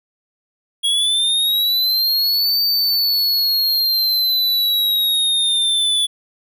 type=linear two-way sweep; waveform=square; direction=up then down; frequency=3307 to 4608 to 3441 Hz; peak=-15 dBFS; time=0.83-6.07 s; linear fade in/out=20 ms; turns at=2.62 s; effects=none